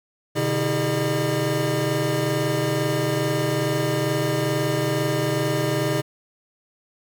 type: tone cluster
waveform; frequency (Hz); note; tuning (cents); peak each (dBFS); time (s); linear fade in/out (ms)
square; 125.7 / 148 / 320.8 / 405.8 / 603; B2 / D3 / E4 / G#4 / D5; +31 / +14 / -47 / -40 / +46; -28; 0.35-6.02; 20
effects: none